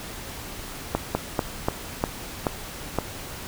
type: slowing click train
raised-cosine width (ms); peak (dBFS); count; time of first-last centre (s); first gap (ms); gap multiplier
1; -7; 7; 0.95-2.987; 200; 1.21
effects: pink hiss -37 dBFS RMS until 3.47 s